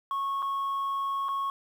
sine tone with dropouts, 1100 Hz, C#6, 14 cents flat, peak -25 dBFS, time 0.11-1.5 s, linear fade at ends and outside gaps 1 ms, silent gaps 0.422-0.426 / 1.285-1.289 s, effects tanh soft clip ceiling -26 dBFS + 9-bit

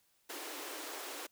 pink high-pass noise, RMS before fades -44 dBFS, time 0.29-1.27 s, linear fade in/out 10 ms, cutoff 280 Hz, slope 96 dB/octave, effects white hiss -73 dBFS RMS until 1.31 s

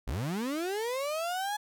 35% pulse linear sweep, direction up, 44.58 to 850 Hz, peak -29 dBFS, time 0.07-1.57 s, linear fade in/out 10 ms, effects none

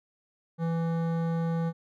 triangle tone with hard clipping, 165.9 Hz, E3, 11 cents sharp, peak -28 dBFS, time 0.58-1.73 s, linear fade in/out 50 ms, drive 18 dB, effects none

